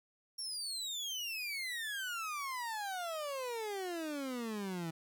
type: exponential sweep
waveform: 30% pulse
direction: down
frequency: 5588 to 160 Hz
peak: -35 dBFS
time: 0.38-4.91 s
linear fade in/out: 10 ms
effects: none